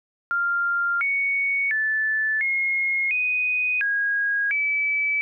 sine tone with pitch steps, 1394 / 2227 / 1749 / 2154 / 2493 / 1640 / 2300 Hz, F6 / C#7 / A6 / C7 / D#7 / G#6 / D7, -4 / +7 / -11 / +50 / +3 / -22 / -37 cents, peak -20 dBFS, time 0.31-5.21 s, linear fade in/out 0 ms, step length 700 ms, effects none

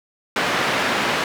white band-pass noise, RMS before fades -21 dBFS, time 0.36-1.24 s, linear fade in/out 2 ms, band 150 to 2200 Hz, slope 12 dB/octave, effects none

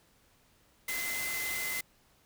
sine tone in noise, 2052 Hz, C7, 34 cents flat, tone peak -35 dBFS, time 0.88-1.81 s, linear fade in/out 5 ms, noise white, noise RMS -37 dBFS, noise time 0.88-1.81 s, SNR -1 dB, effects pink hiss -66 dBFS RMS until 2.25 s

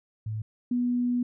sine tone pair in turn, 108.6 / 244.6 Hz, A2 / B3, -22 / -16 cents, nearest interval octave + major second, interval 1406 cents, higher second, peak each -29 / -23 dBFS, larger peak second, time 0.26-0.42 / 0.71-1.23 s, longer second, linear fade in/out 5 ms, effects none

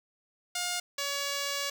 5% pulse tone pair in turn, 711 / 564.3 Hz, F5 / C#5, +31 / +31 cents, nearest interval major third, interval 400 cents, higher first, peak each -19 dBFS, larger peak neither, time 0.55-0.8 / 0.98-1.7 s, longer second, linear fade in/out 5 ms, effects none

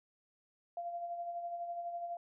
sine tone with tremolo, 691 Hz, F5, 19 cents flat, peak -36 dBFS, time 0.77-2.17 s, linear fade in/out 2 ms, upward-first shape sine, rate 12 Hz, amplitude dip 45%, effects none

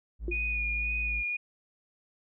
triangle tone, 55.5 Hz, A1, 16 cents sharp, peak -31 dBFS, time 0.19-1.24 s, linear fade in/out 50 ms
sine tone with exponential decay, 349.8 Hz, F4, 3 cents sharp, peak -27 dBFS, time 0.28-0.4 s, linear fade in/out 2 ms, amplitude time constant 25 ms
sine tone with vibrato, 2458 Hz, D#7, 22 cents flat, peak -29 dBFS, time 0.31-1.37 s, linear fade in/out 10 ms, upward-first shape sine, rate 1.9 Hz, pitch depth 22 cents each way
effects none

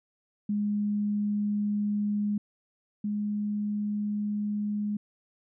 sine tone pair in turn, 207 / 208 Hz, G#3 / G#3, -5 / +3 cents, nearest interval unison, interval 8 cents, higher second, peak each -25 / -27 dBFS, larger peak first, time 0.49-2.38 / 3.04-4.97 s, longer second, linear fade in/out 5 ms, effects none

